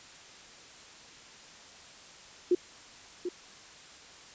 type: tone with echo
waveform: sine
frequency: 357.1 Hz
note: F4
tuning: 39 cents sharp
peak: -20 dBFS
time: 2.51-2.55 s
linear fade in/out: 5 ms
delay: 740 ms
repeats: 1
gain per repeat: -10 dB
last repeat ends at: 3.29 s
effects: white hiss -51 dBFS RMS until 4.34 s + resampled to 16000 Hz